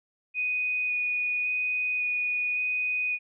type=tone with vibrato; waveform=sine; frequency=2479 Hz; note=D#7; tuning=7 cents flat; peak=-25 dBFS; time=0.34-3.19 s; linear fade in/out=50 ms; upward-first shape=square; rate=0.9 Hz; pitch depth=8 cents each way; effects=none